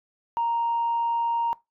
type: tone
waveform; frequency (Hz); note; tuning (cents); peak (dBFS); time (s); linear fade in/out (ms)
sine; 932.3; A#5; 0; -21; 0.37-1.53; 0
effects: noise-tail reverb RT60 0.2 s tail -21 dB re dry + tanh soft clip ceiling -18 dBFS